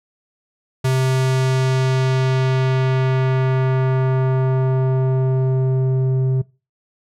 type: tone with low-pass filter sweep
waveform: square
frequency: 130.81 Hz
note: C3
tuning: in tune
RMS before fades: -17 dBFS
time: 0.84-6.42 s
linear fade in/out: 10 ms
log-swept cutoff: 12000 to 310 Hz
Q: 0.78
effects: noise-tail reverb RT60 0.3 s tail -22 dB re dry